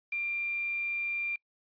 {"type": "tone with quantisation", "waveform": "sine", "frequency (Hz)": 2382, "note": "D7", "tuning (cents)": 24, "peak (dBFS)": -30, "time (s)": [0.12, 1.36], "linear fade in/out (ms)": 5, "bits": 8, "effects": ["noise-tail reverb RT60 0.1 s tail -25 dB re dry", "resampled to 11025 Hz"]}